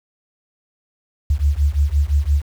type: beating tone pair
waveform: sine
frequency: 69.3 / 75.1 Hz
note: C#2 / D2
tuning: 0 / +39 cents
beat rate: 5.8 Hz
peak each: -17 dBFS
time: 1.3-2.42 s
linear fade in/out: 5 ms
effects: 7-bit